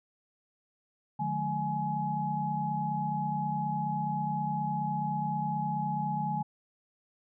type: tone cluster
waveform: sine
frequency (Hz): 151 / 180.5 / 215.2 / 842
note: D3 / F#3 / A3 / G#5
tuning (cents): +48 / -43 / -38 / +24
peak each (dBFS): -35 / -37 / -38 / -31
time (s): 1.19-6.43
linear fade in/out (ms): 10
effects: none